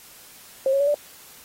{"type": "tone with pitch steps", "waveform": "sine", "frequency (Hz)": [534, 550.9, 568.4, 586.4], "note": ["C5", "C#5", "C#5", "D5"], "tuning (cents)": [35, -11, 43, -3], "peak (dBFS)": -17, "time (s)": [0.66, 0.944], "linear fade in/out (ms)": 2, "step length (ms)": 71, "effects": ["white hiss -47 dBFS RMS until 1.44 s", "AAC 48 kbps"]}